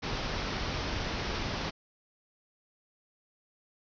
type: low-pass noise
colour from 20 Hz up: pink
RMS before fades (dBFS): -34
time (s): 0.02-1.71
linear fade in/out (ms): 20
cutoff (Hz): 5800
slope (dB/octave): 96
effects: none